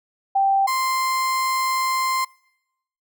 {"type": "tone pair in turn", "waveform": ["sine", "35% pulse"], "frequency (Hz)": [783, 1045.2], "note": ["G5", "C6"], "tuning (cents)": [-2, -2], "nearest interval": "perfect fourth", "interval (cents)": 500, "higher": "second", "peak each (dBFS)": [-15, -18], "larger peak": "first", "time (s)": [[0.35, 0.67], [0.67, 2.25]], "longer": "second", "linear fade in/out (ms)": 10, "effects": ["noise-tail reverb RT60 0.9 s tail -26 dB re dry"]}